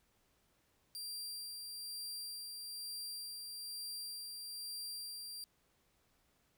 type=tone with tremolo; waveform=sawtooth; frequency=4725 Hz; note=D8; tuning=10 cents sharp; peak=-39 dBFS; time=0.95-5.44 s; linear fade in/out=0 ms; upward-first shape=sine; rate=1.1 Hz; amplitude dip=30%; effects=pink hiss -75 dBFS RMS until 6.57 s